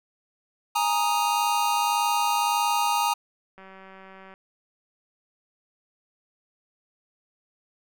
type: chord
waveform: square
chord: Ab suspended second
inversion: none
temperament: equal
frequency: 830.6 / 932.3 / 1244.5 Hz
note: Ab5 / Bb5 / Eb6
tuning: 0 / 0 / 0 cents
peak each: -27 / -25 / -29 dBFS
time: 0.75-3.14 s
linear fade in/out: 10 ms
type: click train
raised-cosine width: 0.5 ms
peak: -32 dBFS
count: 146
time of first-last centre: 3.58-4.339 s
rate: 191 Hz
effects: none